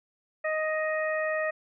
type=harmonic tone; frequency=624 Hz; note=D#5; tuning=5 cents sharp; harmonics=1 / 2 / 3 / 4; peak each=-28 / -36 / -31 / -41 dBFS; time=0.44-1.51 s; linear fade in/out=10 ms; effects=none